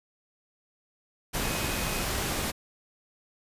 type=tone in noise; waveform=sine; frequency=2516 Hz; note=D#7; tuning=19 cents sharp; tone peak=-40 dBFS; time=1.42-2.04 s; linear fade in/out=20 ms; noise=pink; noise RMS=-30 dBFS; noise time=1.33-2.52 s; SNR=-13 dB; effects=resampled to 32000 Hz